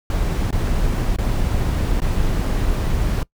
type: noise with dropouts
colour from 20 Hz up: brown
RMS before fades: -19 dBFS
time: 0.1-3.23 s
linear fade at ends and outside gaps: 2 ms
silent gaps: 0.508-0.526 / 1.162-1.185 / 2.003-2.018 s
effects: noise-tail reverb RT60 0.1 s tail -23 dB re dry